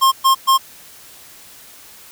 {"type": "tone bursts", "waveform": "square", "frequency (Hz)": 1067, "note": "C6", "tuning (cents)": 34, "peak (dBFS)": -10, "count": 3, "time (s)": [0.01, 0.58], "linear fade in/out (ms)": 20, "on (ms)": 110, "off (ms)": 120, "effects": ["white hiss -42 dBFS RMS until 2.11 s"]}